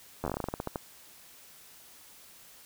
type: slowing click train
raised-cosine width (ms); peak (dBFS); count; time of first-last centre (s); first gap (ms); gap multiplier
1; -18; 15; 0.24-0.758; 11; 1.17
effects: white hiss -54 dBFS RMS until 2.65 s